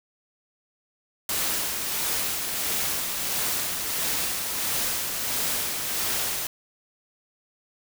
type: noise with tremolo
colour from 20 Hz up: white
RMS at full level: -26 dBFS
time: 1.29-6.47 s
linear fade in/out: 2 ms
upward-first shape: sine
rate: 1.5 Hz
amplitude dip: 35%
effects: none